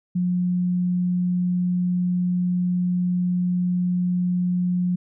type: tone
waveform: sine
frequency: 179.1 Hz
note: F3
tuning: 44 cents sharp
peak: -19 dBFS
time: 0.15-4.96 s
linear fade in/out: 10 ms
effects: none